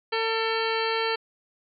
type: harmonic tone with a mistuned harmonic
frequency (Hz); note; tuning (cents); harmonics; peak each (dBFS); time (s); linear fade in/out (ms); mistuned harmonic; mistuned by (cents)
449.8; A4; +38; 1 / 2 / 3 / 4 / 5 / 6 / 7 / 9 / 10; -27 / -30 / -32 / -33 / -34 / -35 / -35 / -37 / -37; 0.12-1.16; 10; 4; -18
effects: MP3 96 kbps